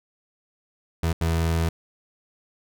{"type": "tone bursts at uneven times", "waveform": "30% pulse", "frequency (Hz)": 82.4, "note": "E2", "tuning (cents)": 0, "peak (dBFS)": -18, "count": 2, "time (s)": [[1.03, 1.13], [1.21, 1.69]], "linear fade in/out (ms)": 5, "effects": []}